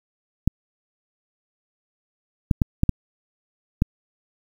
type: clicks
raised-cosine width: 5 ms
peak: -4 dBFS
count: 6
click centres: 0.476 / 2.512 / 2.618 / 2.834 / 2.893 / 3.821 s
effects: 7-bit